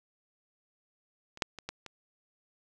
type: clicks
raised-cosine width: 0.2 ms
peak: -30 / -9 / -25 / -19 / -26 dBFS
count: 5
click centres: 1.374 / 1.422 / 1.587 / 1.69 / 1.863 s
effects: none